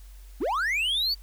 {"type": "linear sweep", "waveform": "triangle", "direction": "up", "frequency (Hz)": [201, 4643], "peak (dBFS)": -22, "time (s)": [0.4, 1.15], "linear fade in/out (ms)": 20, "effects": ["added 47 Hz sine -43 dBFS peak until 1.22 s", "white hiss -58 dBFS RMS until 1.22 s"]}